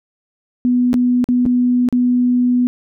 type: tone with dropouts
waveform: sine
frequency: 246.9 Hz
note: B3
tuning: in tune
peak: -11 dBFS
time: 0.65-2.67 s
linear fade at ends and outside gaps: 0 ms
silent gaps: 0.931-0.941 / 1.242-1.288 / 1.454-1.462 / 1.888-1.926 s
effects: none